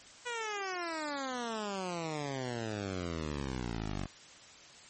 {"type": "exponential sweep", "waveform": "10% pulse", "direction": "down", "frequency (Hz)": [493.9, 46.37], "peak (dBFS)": -27, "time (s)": [0.25, 4.07], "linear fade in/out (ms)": 20, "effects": ["white hiss -54 dBFS RMS until 4.89 s", "MP3 32 kbps"]}